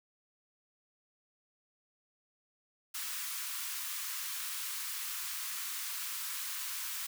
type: high-pass noise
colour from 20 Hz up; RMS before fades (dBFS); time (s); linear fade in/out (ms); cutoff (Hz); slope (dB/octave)
white; -39; 2.94-7.07; 10; 1000; 48
effects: none